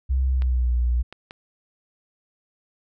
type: tone with pitch glide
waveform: sine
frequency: 65.41 to 60.33 Hz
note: C2 to B1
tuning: 0 to -40 cents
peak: -18 dBFS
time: 0.09-1.03 s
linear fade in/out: 20 ms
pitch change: -140 cents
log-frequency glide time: 0.28-0.73 s
type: clicks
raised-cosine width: 0.3 ms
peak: -22 dBFS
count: 3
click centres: 0.421 / 1.126 / 1.309 s
effects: none